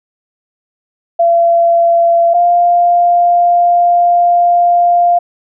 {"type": "tone pair in turn", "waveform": "sine", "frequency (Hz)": [680, 698.7], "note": ["F5", "F5"], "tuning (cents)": [-46, 1], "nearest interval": "unison", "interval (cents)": 47, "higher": "second", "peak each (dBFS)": -6, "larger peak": "neither", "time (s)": [[1.19, 2.34], [2.34, 5.19]], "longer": "second", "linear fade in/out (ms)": 10, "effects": []}